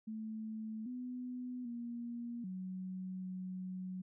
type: tone with pitch steps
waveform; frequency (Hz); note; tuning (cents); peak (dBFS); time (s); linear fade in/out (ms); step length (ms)
sine; 218.9 / 249.5 / 237 / 186.2 / 185.1; A3 / B3 / A#3 / F#3 / F#3; -9 / +18 / +29 / +11 / +1; -40; 0.07-4.02; 10; 790
effects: none